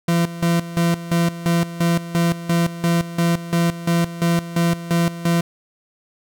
40% pulse tone with tremolo, 169.7 Hz, F3, 49 cents flat, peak -14 dBFS, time 0.08-5.41 s, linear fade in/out 5 ms, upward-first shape square, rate 2.9 Hz, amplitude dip 80%, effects none

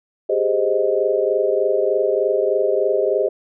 sine chord, Ab major seventh, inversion third, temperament equal, 392 / 415.3 / 523.3 / 622.3 Hz, G4 / Ab4 / C5 / Eb5, 0 / 0 / 0 / 0 cents, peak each -21 dBFS, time 0.29-3.29 s, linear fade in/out 10 ms, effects none

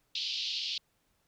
white band-pass noise, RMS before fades -35 dBFS, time 0.15-0.78 s, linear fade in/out 5 ms, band 2800 to 4800 Hz, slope 48 dB/octave, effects pink hiss -74 dBFS RMS until 1.27 s

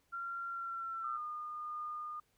sine tone with pitch glide, 1377 to 1342.4 Hz, F6 to E6, -25 to +31 cents, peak -38 dBFS, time 0.12-1.18 s, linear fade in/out 20 ms, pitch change -44 cents, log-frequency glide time 0.48-1 s
sine tone with tremolo, 1218 Hz, D#6, 37 cents flat, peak -38 dBFS, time 1.04-2.2 s, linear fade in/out 5 ms, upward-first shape triangle, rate 1.6 Hz, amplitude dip 25%
effects pink hiss -75 dBFS RMS until 2.37 s

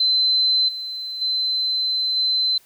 sine tone with level steps, 4060 Hz, B7, 47 cents sharp, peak -15 / -27 / -19 / -17 dBFS, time 0-2.58 s, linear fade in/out 5 ms, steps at 0.68 / 1.21 / 2.16 s, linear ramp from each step 10 ms, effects white hiss -55 dBFS RMS until 2.65 s

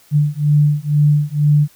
sine beating tone pair, 146.83 / 148.93 Hz, D3 / D3, 0 / +25 cents, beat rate 2.1 Hz, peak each -14 dBFS, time 0.11-1.68 s, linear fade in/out 50 ms, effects white hiss -50 dBFS RMS until 1.75 s

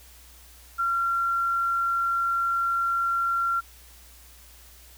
sine tone, 1372 Hz, F6, 31 cents flat, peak -22 dBFS, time 0.78-3.61 s, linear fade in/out 20 ms, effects added 60 Hz sine -51 dBFS peak until 4.97 s + white hiss -52 dBFS RMS until 4.97 s

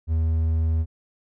triangle tone, 80.5 Hz, E2, 41 cents flat, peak -17 dBFS, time 0.07-0.86 s, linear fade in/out 50 ms, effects none

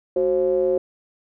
triangle ring-modulated tone, 81 Hz, E2, 30 cents flat, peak -12 dBFS, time 0.16-0.78 s, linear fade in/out 5 ms, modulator 452 Hz, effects none

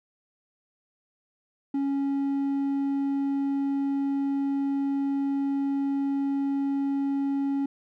sine tone with hard clipping, 277.2 Hz, C#4, in tune, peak -25 dBFS, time 1.74-7.66 s, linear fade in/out 5 ms, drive 3 dB, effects none

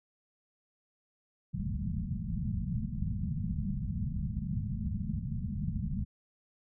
white low-pass noise, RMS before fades -34 dBFS, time 1.53-6.05 s, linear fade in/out 20 ms, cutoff 220 Hz, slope 96 dB/octave, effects none

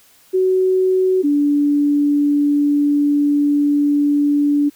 sine tone pair in turn, 373.6 / 289.9 Hz, F#4 / D4, +17 / -22 cents, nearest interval major third, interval 439 cents, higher first, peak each -12 dBFS, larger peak neither, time 0.33-1.23 / 1.23-4.7 s, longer second, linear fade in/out 20 ms, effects white hiss -51 dBFS RMS until 4.75 s

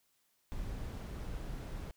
brown noise, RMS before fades -41 dBFS, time 0.52-1.91 s, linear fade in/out 0 ms, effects white hiss -75 dBFS RMS until 1.96 s

